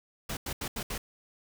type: noise bursts at uneven times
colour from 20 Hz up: pink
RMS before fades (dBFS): -35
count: 5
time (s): 0.29-0.37 / 0.46-0.53 / 0.61-0.68 / 0.76-0.83 / 0.9-0.98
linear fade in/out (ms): 5
effects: none